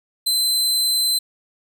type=tone; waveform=sawtooth; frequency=4065 Hz; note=B7; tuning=49 cents sharp; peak=-14 dBFS; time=0.26-1.19 s; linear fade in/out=10 ms; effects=none